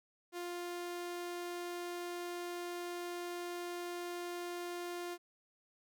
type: tone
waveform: sawtooth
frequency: 350.6 Hz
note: F4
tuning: 7 cents sharp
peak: -36 dBFS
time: 0.32-5.18 s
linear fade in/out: 50 ms
effects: none